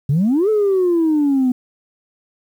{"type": "exponential two-way sweep", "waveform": "sine", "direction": "up then down", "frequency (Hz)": [130.81, 440, 247.3], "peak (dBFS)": -11, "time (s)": [0.09, 1.52], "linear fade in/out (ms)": 5, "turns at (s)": 0.49, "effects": ["tanh soft clip ceiling -10 dBFS", "8-bit"]}